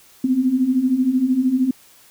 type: beating tone pair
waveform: sine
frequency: 247.9 / 260.9 Hz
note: B3 / C4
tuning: +7 / -5 cents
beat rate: 13 Hz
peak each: -21 / -16 dBFS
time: 0.24-1.71 s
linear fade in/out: 5 ms
effects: white hiss -50 dBFS RMS until 2.1 s